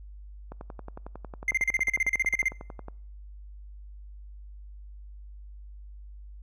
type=click train; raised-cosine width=1 ms; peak=-26 dBFS; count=27; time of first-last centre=0.52-2.884 s; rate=11 Hz
type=tone bursts; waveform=triangle; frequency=2093 Hz; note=C7; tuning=in tune; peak=-20 dBFS; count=16; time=1.48-2.484 s; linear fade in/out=2 ms; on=29 ms; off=36 ms
effects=noise-tail reverb RT60 0.7 s tail -25 dB re dry + added 50 Hz sine -42 dBFS peak until 6.42 s